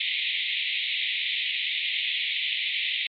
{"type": "band-pass noise", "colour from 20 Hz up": "white", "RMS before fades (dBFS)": -28, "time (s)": [0, 3.07], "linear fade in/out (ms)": 5, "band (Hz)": [2000, 3800], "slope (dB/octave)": 96, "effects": ["MP3 48 kbps"]}